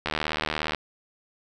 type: click train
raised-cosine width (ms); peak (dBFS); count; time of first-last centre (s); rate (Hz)
0.3; -10; 54; 0.06-0.747; 77.1
effects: none